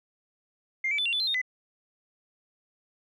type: tone with pitch steps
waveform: sine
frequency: 2111 / 2304 / 3500 / 2763 / 3483 / 4119 / 3689 / 2011 Hz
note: C7 / D7 / A7 / F7 / A7 / C8 / A#7 / B6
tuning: +15 / -34 / -10 / -19 / -18 / -28 / -19 / +31 cents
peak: -24 dBFS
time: 0.84-1.416 s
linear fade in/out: 5 ms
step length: 72 ms
effects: tanh soft clip ceiling -20 dBFS